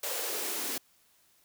white noise with high-pass filter sweep, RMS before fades -34 dBFS, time 0.03-0.78 s, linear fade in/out 5 ms, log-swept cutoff 560 to 260 Hz, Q 3.6, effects white hiss -66 dBFS RMS until 1.44 s

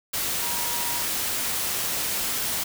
sine tone in noise, 954 Hz, A#5, 40 cents sharp, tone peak -35 dBFS, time 0.42-1.03 s, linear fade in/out 10 ms, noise white, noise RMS -27 dBFS, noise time 0.13-2.64 s, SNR -11 dB, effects none

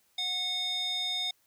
square tone with band-pass filter, 730 Hz, F#5, 24 cents flat, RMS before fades -32 dBFS, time 0.18-1.31 s, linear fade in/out 5 ms, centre 4000 Hz, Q 7.6, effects white hiss -69 dBFS RMS until 1.46 s

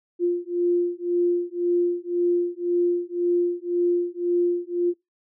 sine beating tone pair, 349.2 / 351.1 Hz, F4 / F4, 0 / +9 cents, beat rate 1.9 Hz, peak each -23 dBFS, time 0.19-4.94 s, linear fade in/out 50 ms, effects noise-tail reverb RT60 0.2 s tail -24 dB re dry

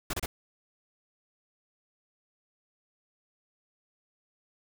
pink noise bursts, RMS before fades -32 dBFS, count 3, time 0.1-0.26 s, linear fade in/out 5 ms, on 34 ms, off 29 ms, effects none

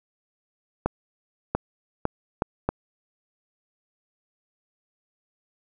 accelerating click train, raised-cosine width 1 ms, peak -8 dBFS, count 5, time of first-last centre 0.86-2.69 s, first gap 690 ms, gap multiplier 0.73, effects none

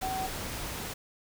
sine tone in noise, 757 Hz, F#5, 39 cents sharp, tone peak -31 dBFS, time 0.02-0.27 s, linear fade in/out 10 ms, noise pink, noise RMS -37 dBFS, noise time 0.01-0.94 s, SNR +3 dB, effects none

